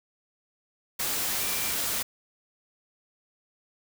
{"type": "tone in noise", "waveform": "sine", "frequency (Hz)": 2349, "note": "D7", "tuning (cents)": 0, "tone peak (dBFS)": -39, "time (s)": [1.39, 1.72], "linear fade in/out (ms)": 10, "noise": "white", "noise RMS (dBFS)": -29, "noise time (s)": [0.99, 2.03], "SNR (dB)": -13, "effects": []}